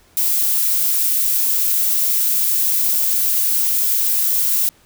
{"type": "noise", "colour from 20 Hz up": "violet", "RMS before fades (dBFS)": -17, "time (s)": [0.17, 4.69], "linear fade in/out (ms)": 0, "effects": ["pink hiss -53 dBFS RMS until 4.85 s"]}